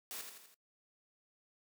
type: noise with echo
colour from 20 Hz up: white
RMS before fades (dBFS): -44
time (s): 0.11-0.21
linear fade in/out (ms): 0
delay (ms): 83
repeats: 4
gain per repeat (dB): -5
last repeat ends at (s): 0.542
effects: noise-tail reverb RT60 0.1 s tail -21 dB re dry + high-pass 200 Hz 12 dB/octave